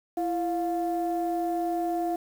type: tone pair together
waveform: sine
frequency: 335.7 / 706 Hz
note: E4 / F5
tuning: +32 / +19 cents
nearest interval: octave + minor second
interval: 1287 cents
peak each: -27 / -27 dBFS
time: 0.17-2.16 s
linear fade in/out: 5 ms
effects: tanh soft clip ceiling -20 dBFS + 8-bit